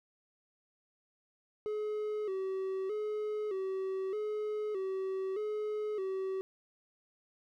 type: tone with vibrato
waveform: triangle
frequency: 402.4 Hz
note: G4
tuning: 45 cents sharp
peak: -31 dBFS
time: 1.66-6.41 s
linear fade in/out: 0 ms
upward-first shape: square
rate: 0.81 Hz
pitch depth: 92 cents each way
effects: none